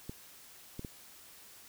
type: clicks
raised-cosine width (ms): 3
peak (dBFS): -27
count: 3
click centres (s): 0.095 / 0.794 / 0.848
effects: white hiss -55 dBFS RMS until 1.68 s